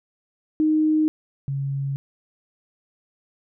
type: tone pair in turn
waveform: sine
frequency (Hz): 310 / 138.09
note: D#4 / C#3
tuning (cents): -6 / -6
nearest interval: octave + major second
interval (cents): 1400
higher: first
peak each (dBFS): -16 / -23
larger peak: first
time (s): 0.6-1.08 / 1.48-1.96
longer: neither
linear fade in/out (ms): 0
effects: none